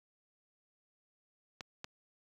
clicks, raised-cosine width 0.2 ms, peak -24 dBFS, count 2, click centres 1.608 / 1.844 s, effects high-pass 60 Hz 12 dB/octave + 10-bit

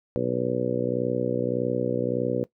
harmonic tone, 61.7 Hz, B1, 1 cent flat, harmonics 2 / 3 / 4 / 5 / 6 / 7 / 8 / 9, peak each -33 / -33 / -31 / -33 / -31 / -33 / -27 / -33 dBFS, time 0.16-2.44 s, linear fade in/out 0 ms, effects noise-tail reverb RT60 0.1 s tail -18 dB re dry

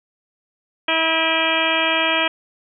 harmonic tone with a mistuned harmonic, 323.1 Hz, E4, 35 cents flat, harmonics 1 / 2 / 3 / 4 / 5 / 6 / 7 / 8 / 9 / 10, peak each -28 / -24 / -25 / -27 / -26 / -27 / -23 / -27 / -26 / -24 dBFS, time 0.88-2.28 s, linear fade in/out 5 ms, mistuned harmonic 7, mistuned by +78 cents, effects none

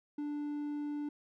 triangle tone, 293.7 Hz, D4, in tune, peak -33 dBFS, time 0.18-1.09 s, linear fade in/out 5 ms, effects none

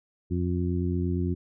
harmonic tone, 88.6 Hz, F2, 25 cents sharp, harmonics 1 / 2 / 3 / 4, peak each -27 / -30 / -32 / -33 dBFS, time 0.3-1.35 s, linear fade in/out 20 ms, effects none

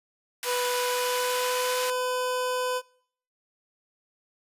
pink high-pass noise, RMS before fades -33 dBFS, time 0.43-1.9 s, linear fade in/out 0 ms, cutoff 1400 Hz, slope 12 dB/octave
25% pulse tone with pitch glide, 493.9 to 503.4 Hz, B4 to B4, 0 to +33 cents, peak -22 dBFS, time 0.44-2.82 s, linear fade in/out 50 ms, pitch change +33 cents, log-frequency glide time 0.76-1.86 s
effects noise-tail reverb RT60 0.6 s tail -24 dB re dry + resampled to 32000 Hz

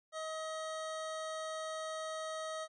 25% pulse tone, 633 Hz, D#5, 30 cents sharp, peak -35 dBFS, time 0.12-2.68 s, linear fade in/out 50 ms, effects resampled to 22050 Hz

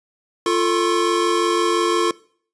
square tone cluster, 346.4 / 443.5 / 1085 Hz, F4 / A4 / C#6, -14 / +14 / -37 cents, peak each -20 / -22 / -23 dBFS, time 0.46-2.11 s, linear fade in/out 2 ms, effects noise-tail reverb RT60 0.5 s tail -21 dB re dry + resampled to 22050 Hz

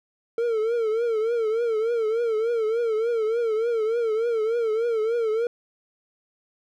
triangle tone with vibrato, 452.9 Hz, A#4, 50 cents flat, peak -19 dBFS, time 0.38-5.47 s, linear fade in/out 2 ms, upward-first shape triangle, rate 3.4 Hz, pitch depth 110 cents each way, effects none

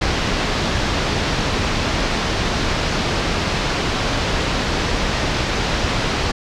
pink low-pass noise, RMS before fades -20 dBFS, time 0.01-6.32 s, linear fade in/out 10 ms, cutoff 5500 Hz, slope 24 dB/octave, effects none

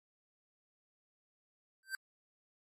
square tone with exponential growth, 1559 Hz, G6, 10 cents flat, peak -33 dBFS, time 1.83-1.95 s, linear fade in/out 1 ms, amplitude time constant 24 ms, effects MP3 64 kbps

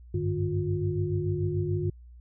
sine tone cluster, 95.8 / 102.7 / 151.7 / 355.9 Hz, G2 / G#2 / D#3 / F4, -39 / -19 / -44 / +33 cents, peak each -31 dBFS, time 0.14-1.9 s, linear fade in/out 5 ms, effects added 60 Hz sine -46 dBFS peak until 2.2 s

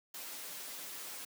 white noise with comb filter, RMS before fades -45 dBFS, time 0.14-1.25 s, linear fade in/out 5 ms, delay 9 ms, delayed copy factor -0.6, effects high-pass 200 Hz 12 dB/octave

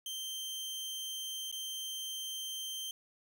sawtooth tone with dropouts, 3136 Hz, G7, in tune, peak -35 dBFS, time 0.06-2.91 s, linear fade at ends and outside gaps 2 ms, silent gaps 1.515-1.525 s, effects none

